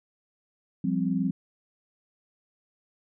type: chord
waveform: sine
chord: F suspended second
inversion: none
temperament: equal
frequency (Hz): 174.61 / 196 / 261.6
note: F3 / G3 / C4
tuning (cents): 0 / 0 / 0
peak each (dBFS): -28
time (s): 0.84-1.31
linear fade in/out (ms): 5
effects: none